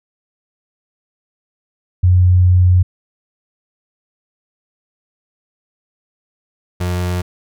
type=tone pair in turn; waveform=sine / 35% pulse; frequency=90.5 / 89.31 Hz; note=F#2 / F2; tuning=-38 / +39 cents; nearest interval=unison; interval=23 cents; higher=first; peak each=-7 / -15 dBFS; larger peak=first; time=2.03-2.83 / 6.8-7.22 s; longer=first; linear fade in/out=10 ms; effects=none